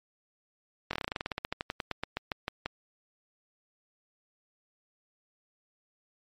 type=slowing click train; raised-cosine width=0.3 ms; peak=-15 dBFS; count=24; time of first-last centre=0.91-2.66 s; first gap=22 ms; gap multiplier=1.1; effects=MP3 64 kbps